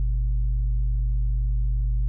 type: tone pair together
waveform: sine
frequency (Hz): 48.77 / 122.9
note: G1 / B2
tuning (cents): -8 / -8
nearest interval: octave + major third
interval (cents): 1600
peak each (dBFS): -20 / -31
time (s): 0-2.08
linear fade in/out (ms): 0
effects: none